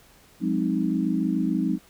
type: chord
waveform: sine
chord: Ab dominant seventh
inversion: third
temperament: equal with one note detuned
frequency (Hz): 180.88 / 207.7 / 261.6 / 311.1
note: Gb3 / Ab3 / C4 / Eb4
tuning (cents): -39 / 0 / 0 / 0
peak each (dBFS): -27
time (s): 0.4-1.79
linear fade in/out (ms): 50
effects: pink hiss -55 dBFS RMS until 1.89 s